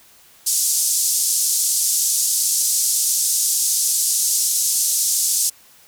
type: band-pass noise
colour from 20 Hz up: pink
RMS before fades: -19 dBFS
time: 0.46-5.5 s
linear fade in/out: 10 ms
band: 5800 to 12000 Hz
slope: 24 dB/octave
effects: white hiss -50 dBFS RMS until 5.87 s